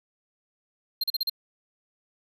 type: tone bursts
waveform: square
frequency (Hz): 4186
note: C8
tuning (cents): 0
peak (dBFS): -24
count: 5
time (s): 1.01-1.297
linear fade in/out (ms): 5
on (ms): 27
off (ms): 38
effects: none